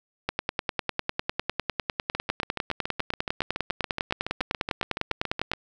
two click trains, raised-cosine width 0.3 ms, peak -13 / -9 dBFS, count 25 / 53, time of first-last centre 2.15-5.535 / 0.29-5.516 s, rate 7.09 / 9.95 Hz, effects none

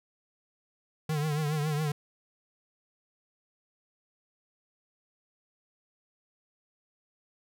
square tone with vibrato, 151.2 Hz, D#3, 49 cents flat, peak -28 dBFS, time 1.09-1.92 s, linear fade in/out 5 ms, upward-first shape triangle, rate 7.2 Hz, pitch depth 90 cents each way, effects none

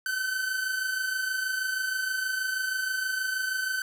45% pulse tone pair together, 1505 / 1531.3 Hz, F#6 / G6, +29 / -41 cents, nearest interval unison, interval 30 cents, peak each -35 / -28 dBFS, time 0.06-3.82 s, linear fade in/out 2 ms, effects none

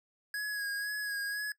square tone with vibrato, 1661.2 Hz, G#6, in tune, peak -34 dBFS, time 0.34-1.52 s, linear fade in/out 2 ms, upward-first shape sine, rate 2 Hz, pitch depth 31 cents each way, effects noise-tail reverb RT60 0.1 s tail -21 dB re dry

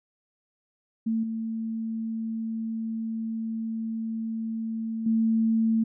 sine tone with level steps, 224.2 Hz, A3, 33 cents sharp, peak -23 / -28 / -20 dBFS, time 1.06-5.84 s, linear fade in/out 10 ms, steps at 1.23 / 5.06 s, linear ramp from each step 5 ms, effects none

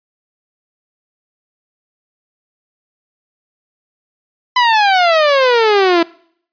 sawtooth exponential sweep, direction down, 1013 to 329.6 Hz, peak -5 dBFS, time 4.56-6.03 s, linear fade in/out 5 ms, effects noise-tail reverb RT60 0.6 s tail -23 dB re dry + resampled to 11025 Hz

